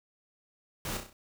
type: noise with echo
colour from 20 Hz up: pink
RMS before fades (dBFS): -36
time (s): 0.85-0.97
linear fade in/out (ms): 2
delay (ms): 32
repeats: 5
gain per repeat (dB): -5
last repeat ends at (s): 1.13
effects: none